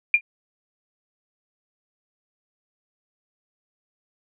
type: tone with exponential decay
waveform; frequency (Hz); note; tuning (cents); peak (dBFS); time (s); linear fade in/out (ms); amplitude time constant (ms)
sine; 2400; D7; +37; -8; 0.14-0.21; 2; 15
effects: none